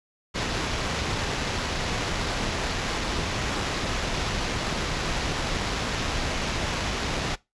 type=noise with sample-and-hold; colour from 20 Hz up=pink; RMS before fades=-28 dBFS; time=0.34-7.36 s; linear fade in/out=20 ms; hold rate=8820 Hz; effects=noise-tail reverb RT60 0.2 s tail -20 dB re dry + resampled to 22050 Hz